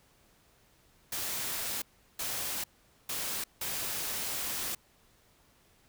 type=noise bursts at uneven times; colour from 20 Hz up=white; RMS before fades=-35 dBFS; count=4; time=1.12-1.82 / 2.19-2.64 / 3.09-3.44 / 3.61-4.75 s; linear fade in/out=5 ms; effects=pink hiss -65 dBFS RMS until 5.88 s